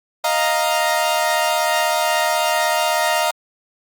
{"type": "chord", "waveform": "sawtooth", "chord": "Eb suspended second", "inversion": "none", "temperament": "equal", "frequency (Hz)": [622.3, 698.5, 932.3], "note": ["Eb5", "F5", "Bb5"], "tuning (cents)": [0, 0, 0], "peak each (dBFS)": -17, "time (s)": [0.24, 3.31], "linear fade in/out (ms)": 5, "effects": ["Opus 48 kbps"]}